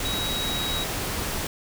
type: tone in noise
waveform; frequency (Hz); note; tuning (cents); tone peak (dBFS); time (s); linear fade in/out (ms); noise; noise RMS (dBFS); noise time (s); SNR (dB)
sine; 3825; A#7; +44; -28; 0.05-0.84; 2; pink; -29; 0-1.47; -2
effects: none